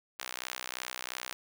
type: tone with high-pass filter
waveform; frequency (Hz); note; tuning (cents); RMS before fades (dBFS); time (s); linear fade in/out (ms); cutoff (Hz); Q
sawtooth; 62.9; B1; +32; -41; 0.19-1.33; 0; 1400; 0.58
effects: none